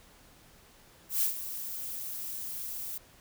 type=noise with ADSR envelope; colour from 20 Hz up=violet; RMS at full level=-26 dBFS; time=1.09-2.98 s; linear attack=130 ms; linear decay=110 ms; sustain=-12 dB; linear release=5 ms; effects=pink hiss -58 dBFS RMS until 3.2 s